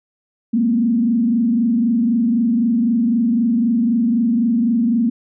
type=tone with frequency modulation; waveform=sine; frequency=233.1 Hz; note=A#3; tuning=in tune; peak=-13 dBFS; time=0.53-5.1 s; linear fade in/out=10 ms; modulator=23.9 Hz; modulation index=0.81; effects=none